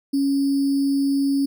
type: tone with sample-and-hold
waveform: sine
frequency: 277.2 Hz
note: C#4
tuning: in tune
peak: -17 dBFS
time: 0.13-1.46 s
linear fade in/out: 10 ms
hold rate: 4900 Hz
effects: none